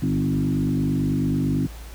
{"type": "tone with frequency modulation", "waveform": "sine", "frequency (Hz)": 207.7, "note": "G#3", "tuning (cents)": 0, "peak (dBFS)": -19, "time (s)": [0.02, 1.67], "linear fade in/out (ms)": 10, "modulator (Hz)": 49.1, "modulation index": 2, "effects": ["added 56 Hz sine -36 dBFS peak until 1.94 s", "pink hiss -45 dBFS RMS until 1.94 s"]}